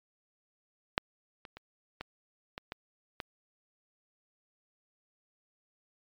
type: clicks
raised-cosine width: 0.3 ms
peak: -8 / -29 / -29 / -22 / -22 / -21 / -19 dBFS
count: 7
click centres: 0.979 / 1.452 / 1.57 / 2.01 / 2.579 / 2.721 / 3.202 s
effects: MP3 96 kbps